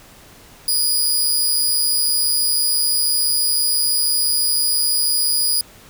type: tone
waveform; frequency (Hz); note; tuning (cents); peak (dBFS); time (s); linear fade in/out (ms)
15% pulse; 4913; D#8; -23; -9; 0.68-5.61; 2
effects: pink hiss -45 dBFS RMS until 5.89 s